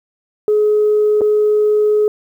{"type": "tone with dropouts", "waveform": "sine", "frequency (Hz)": 422.5, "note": "G#4", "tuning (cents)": 30, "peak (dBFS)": -9, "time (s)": [0.48, 2.08], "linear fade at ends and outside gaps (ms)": 1, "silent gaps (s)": [1.209, 1.216], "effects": ["tanh soft clip ceiling -6 dBFS", "8-bit"]}